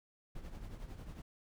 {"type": "noise with tremolo", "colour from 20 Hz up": "brown", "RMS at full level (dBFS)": -44, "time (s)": [0.35, 1.22], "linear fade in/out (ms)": 5, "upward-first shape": "triangle", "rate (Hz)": 11, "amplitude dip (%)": 65, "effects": []}